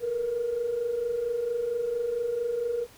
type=tone pair together; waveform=sine; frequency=453.2 / 477.6 Hz; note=A#4 / A#4; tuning=-49 / +42 cents; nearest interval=minor second; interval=91 cents; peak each=-33 / -26 dBFS; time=0-2.87 s; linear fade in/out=50 ms; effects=tanh soft clip ceiling -20 dBFS + pink hiss -53 dBFS RMS until 2.97 s